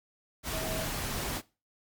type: tone in noise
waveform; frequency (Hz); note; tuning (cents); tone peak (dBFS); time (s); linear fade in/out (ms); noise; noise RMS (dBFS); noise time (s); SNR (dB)
sine; 640; D#5; +49; -37; 0.5-0.88; 50; pink; -34; 0.43-1.42; -6
effects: noise-tail reverb RT60 0.3 s tail -20 dB re dry + MP3 96 kbps